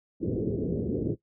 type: low-pass noise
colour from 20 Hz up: white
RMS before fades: -28 dBFS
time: 0.2-1.16 s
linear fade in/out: 50 ms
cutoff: 450 Hz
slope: 48 dB/octave
effects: noise-tail reverb RT60 0.1 s tail -17 dB re dry + high-pass 80 Hz 12 dB/octave